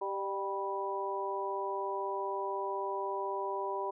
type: harmonic tone with a mistuned harmonic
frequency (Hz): 196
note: G3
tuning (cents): 0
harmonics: 2 / 3 / 4 / 5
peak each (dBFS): -37 / -41 / -41 / -36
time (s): 0.01-3.91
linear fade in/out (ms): 10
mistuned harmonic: 3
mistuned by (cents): +30
effects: none